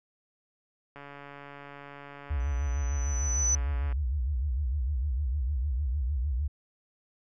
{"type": "click train", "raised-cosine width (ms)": 0.5, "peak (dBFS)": -30, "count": 422, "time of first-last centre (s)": [0.96, 3.925], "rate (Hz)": 142}
{"type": "tone with vibrato", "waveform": "sine", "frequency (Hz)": 67, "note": "C2", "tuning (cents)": 42, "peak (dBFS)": -26, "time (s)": [2.3, 6.48], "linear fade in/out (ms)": 10, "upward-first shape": "sine", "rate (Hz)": 6.6, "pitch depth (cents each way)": 220}
{"type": "tone with exponential growth", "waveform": "sine", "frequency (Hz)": 5990, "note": "F#8", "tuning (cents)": 20, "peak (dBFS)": -22, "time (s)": [2.4, 3.55], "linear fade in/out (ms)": 2, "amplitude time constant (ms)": 250}
{"effects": []}